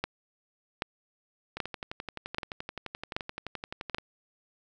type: two click trains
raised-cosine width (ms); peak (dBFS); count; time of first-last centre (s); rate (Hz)
0.3; -13 / -20; 6 / 29; 0.04-3.946 / 1.57-3.984; 1.28 / 11.6
effects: none